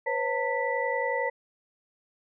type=tone cluster; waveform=sine; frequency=493.1 / 544 / 906 / 1970 Hz; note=B4 / C#5 / A#5 / B6; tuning=-3 / -33 / -50 / -5 cents; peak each=-31 dBFS; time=0.06-1.3 s; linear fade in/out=10 ms; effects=none

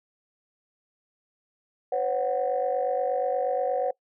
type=chord; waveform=sine; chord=B suspended second; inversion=none; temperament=equal with one note detuned; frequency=506 / 554.4 / 740 Hz; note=B4 / C#5 / F#5; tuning=+42 / 0 / 0 cents; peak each=-27 dBFS; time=1.92-3.91 s; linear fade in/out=5 ms; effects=noise-tail reverb RT60 0.1 s tail -22 dB re dry + tanh soft clip ceiling -16 dBFS

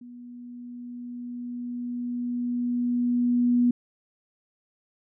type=tone with level ramp; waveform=sine; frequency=243.2 Hz; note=B3; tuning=26 cents flat; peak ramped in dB=-41 to -17 dBFS; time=0.01-3.71 s; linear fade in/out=5 ms; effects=none

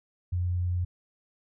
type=tone; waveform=sine; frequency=89 Hz; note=F2; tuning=33 cents sharp; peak=-25 dBFS; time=0.32-0.85 s; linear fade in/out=10 ms; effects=none

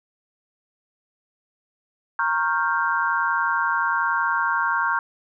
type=chord; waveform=sine; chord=G half-diminished seventh; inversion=first; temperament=equal with one note detuned; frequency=932.3 / 1093.5 / 1396.9 / 1568 Hz; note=Bb5 / Db6 / F6 / G6; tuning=0 / -24 / 0 / 0 cents; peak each=-25 dBFS; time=2.19-4.99 s; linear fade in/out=2 ms; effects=none

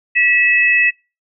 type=tone pair together; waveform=sine; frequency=1947 / 2596 Hz; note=B6 / E7; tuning=-25 / -27 cents; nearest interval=perfect fourth; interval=498 cents; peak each=-13 dBFS; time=0.15-0.91 s; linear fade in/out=20 ms; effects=noise-tail reverb RT60 0.3 s tail -26 dB re dry

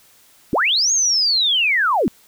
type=linear two-way sweep; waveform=sine; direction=up then down; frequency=179.4 to 6645 to 179.4 Hz; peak=-14 dBFS; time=0.53-2.08 s; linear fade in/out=0 ms; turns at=0.92 s; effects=white hiss -52 dBFS RMS until 2.27 s

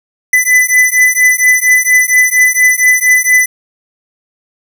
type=beating tone pair; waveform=square; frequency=2000 / 2004.3 Hz; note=B6 / B6; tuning=+21 / +25 cents; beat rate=4.3 Hz; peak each=-10 dBFS; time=0.33-3.46 s; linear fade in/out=5 ms; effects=none

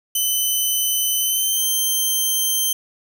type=tone with pitch glide; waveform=5% pulse; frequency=3030 to 3131 Hz; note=F#7 to G7; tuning=+40 to -3 cents; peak=-10 dBFS; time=0.15-2.73 s; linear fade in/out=5 ms; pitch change=+57 cents; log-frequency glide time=1.19-1.65 s; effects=8-bit

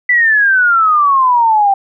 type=exponential sweep; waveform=sine; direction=down; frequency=1997 to 776 Hz; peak=-7 dBFS; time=0.09-1.74 s; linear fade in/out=5 ms; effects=none

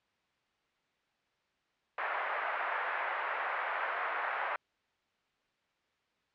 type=band-pass noise; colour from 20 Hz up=white; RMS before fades=-35 dBFS; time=1.98-4.56 s; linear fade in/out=2 ms; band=600 to 1900 Hz; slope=24 dB/octave; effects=white hiss -75 dBFS RMS until 6.34 s + low-pass 3000 Hz 12 dB/octave

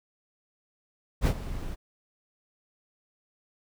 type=noise with ADSR envelope; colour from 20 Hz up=brown; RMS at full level=-19 dBFS; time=1.21-1.76 s; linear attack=57 ms; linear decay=65 ms; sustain=-16 dB; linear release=29 ms; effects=none

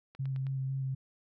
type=click train; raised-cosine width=0.3 ms; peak=-36 dBFS; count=4; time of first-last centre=0.15-0.468 s; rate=9.44 Hz
type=tone with vibrato; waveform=sine; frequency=133.8 Hz; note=C3; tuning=39 cents sharp; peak=-31 dBFS; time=0.19-0.95 s; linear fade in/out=10 ms; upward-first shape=square; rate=4 Hz; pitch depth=13 cents each way
effects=none

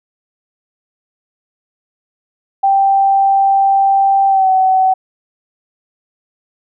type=tone with pitch glide; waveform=sine; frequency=784 to 756 Hz; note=G5 to F#5; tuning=0 to +37 cents; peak=-8 dBFS; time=2.63-4.94 s; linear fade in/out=10 ms; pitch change=-63 cents; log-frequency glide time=4.28-4.49 s; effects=none

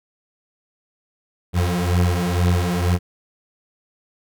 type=beating tone pair; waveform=30% pulse; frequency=87.31 / 89.41 Hz; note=F2 / F2; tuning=0 / +41 cents; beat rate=2.1 Hz; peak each=-17 dBFS; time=1.53-2.99 s; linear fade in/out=50 ms; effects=none

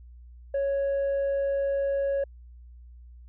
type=tone; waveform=sine; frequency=554.4 Hz; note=C#5; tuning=in tune; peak=-21 dBFS; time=0.54-2.24 s; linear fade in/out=5 ms; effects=tanh soft clip ceiling -23 dBFS + added 60 Hz sine -45 dBFS peak until 3.28 s

